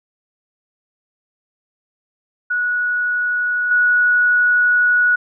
sine tone with level steps, 1464 Hz, F#6, 19 cents flat, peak -16 / -11 dBFS, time 2.5-5.16 s, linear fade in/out 10 ms, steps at 3.71 s, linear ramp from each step 2 ms, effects none

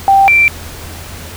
sine tone pair in turn, 784 / 2349 Hz, G5 / D7, 0 / 0 cents, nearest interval octave + perfect fifth, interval 1900 cents, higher second, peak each -4 / -5 dBFS, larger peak first, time 0.08-0.28 / 0.28-0.48 s, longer neither, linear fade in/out 0 ms, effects added 83 Hz sine -31 dBFS peak until 1.36 s + pink hiss -30 dBFS RMS until 1.36 s

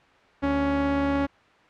sawtooth tone pair together, 74.02 / 279.1 Hz, D2 / C#4, +14 / +12 cents, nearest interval octave + major seventh, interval 2298 cents, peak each -28 / -18 dBFS, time 0.42-1.27 s, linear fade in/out 20 ms, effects white hiss -55 dBFS RMS until 1.69 s + low-pass 2000 Hz 12 dB/octave

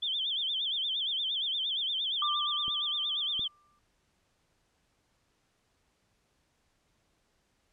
sine tone with vibrato, 3330 Hz, G#7, 4 cents sharp, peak -29 dBFS, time 0.02-3.48 s, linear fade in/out 10 ms, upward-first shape sine, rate 8.6 Hz, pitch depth 150 cents each way
sine tone with exponential decay, 1185 Hz, D6, 15 cents sharp, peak -28 dBFS, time 2.22-3.79 s, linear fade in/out 2 ms, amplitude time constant 340 ms
clicks, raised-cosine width 3 ms, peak -33 dBFS, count 2, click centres 2.681 / 3.394 s
effects pink hiss -73 dBFS RMS until 7.72 s + low-pass 9000 Hz 12 dB/octave

